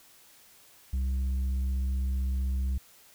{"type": "tone with tanh clipping", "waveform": "triangle", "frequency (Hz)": 65.41, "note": "C2", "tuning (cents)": 0, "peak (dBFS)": -27, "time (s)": [0.93, 2.78], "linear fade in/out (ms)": 5, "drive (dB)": 9, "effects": ["white hiss -57 dBFS RMS until 3.14 s"]}